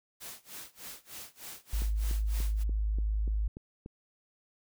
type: noise with tremolo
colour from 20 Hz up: white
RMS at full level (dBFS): -43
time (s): 0.2-2.64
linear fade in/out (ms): 20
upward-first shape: sine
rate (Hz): 3.3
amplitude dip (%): 95
type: tone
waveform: sine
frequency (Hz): 52.7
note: G#1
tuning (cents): +26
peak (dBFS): -27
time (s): 1.73-3.48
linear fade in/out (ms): 5
type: click train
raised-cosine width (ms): 3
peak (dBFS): -30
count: 8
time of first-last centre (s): 1.82-3.861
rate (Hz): 3.43
effects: none